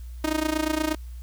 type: tone with amplitude modulation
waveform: sawtooth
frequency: 311.1 Hz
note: D#4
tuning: in tune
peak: -16 dBFS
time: 0.24-0.95 s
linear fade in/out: 5 ms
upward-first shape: sine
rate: 28.4 Hz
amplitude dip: 85%
effects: added 60 Hz sine -35 dBFS peak until 1.22 s + white hiss -58 dBFS RMS until 1.22 s